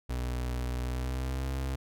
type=tone with pitch glide; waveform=35% pulse; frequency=61.74 to 66.17 Hz; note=B1 to C2; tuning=0 to +20 cents; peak=-29 dBFS; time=0.09-1.76 s; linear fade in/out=10 ms; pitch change=+120 cents; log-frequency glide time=0.82-1.48 s; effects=none